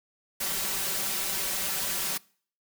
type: noise with comb filter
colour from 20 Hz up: white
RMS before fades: -30 dBFS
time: 0.4-2.18 s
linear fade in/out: 10 ms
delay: 5.2 ms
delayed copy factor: +0.85
effects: noise-tail reverb RT60 0.5 s tail -24 dB re dry